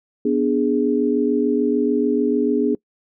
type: chord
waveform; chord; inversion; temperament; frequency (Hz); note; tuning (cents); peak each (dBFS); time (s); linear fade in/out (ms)
sine; G# diminished; first; equal; 246.9 / 293.7 / 415.3; B3 / D4 / G#4; 0 / 0 / 0; -20; 0.25-2.75; 5
effects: noise-tail reverb RT60 0.1 s tail -24 dB re dry